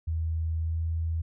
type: tone with pitch glide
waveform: sine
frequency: 80.9 to 81.75 Hz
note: E2 to E2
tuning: -32 to -14 cents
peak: -26 dBFS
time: 0.07-1.22 s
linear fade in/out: 10 ms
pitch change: +18 cents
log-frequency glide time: 0.59-0.79 s
effects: none